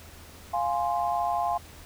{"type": "chord", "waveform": "sine", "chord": "F minor", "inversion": "none", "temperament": "equal", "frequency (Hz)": [698.5, 830.6, 1046.5], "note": ["F5", "Ab5", "C6"], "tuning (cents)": [0, 0, 0], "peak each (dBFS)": [-27, -29, -31], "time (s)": [0.53, 1.58], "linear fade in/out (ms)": 10, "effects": ["added 81 Hz sine -50 dBFS peak until 1.85 s", "pink hiss -49 dBFS RMS until 1.85 s"]}